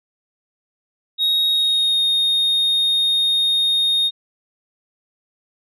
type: tone with pitch glide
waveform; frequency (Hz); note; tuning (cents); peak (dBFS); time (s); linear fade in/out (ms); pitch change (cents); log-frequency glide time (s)
sine; 3765 to 3700; A#7 to A#7; +16 to -14; -12; 1.18-4.11; 50; -30; 1.47-2.01
effects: tanh soft clip ceiling -14 dBFS